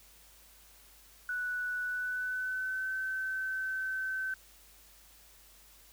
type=tone with pitch glide; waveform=sine; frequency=1480 to 1534 Hz; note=F#6 to G6; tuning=0 to -38 cents; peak=-32 dBFS; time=1.29-4.34 s; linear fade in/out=2 ms; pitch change=+62 cents; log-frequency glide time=1.83-2.94 s; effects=added 50 Hz sine -63 dBFS peak until 5.92 s + white hiss -59 dBFS RMS until 5.92 s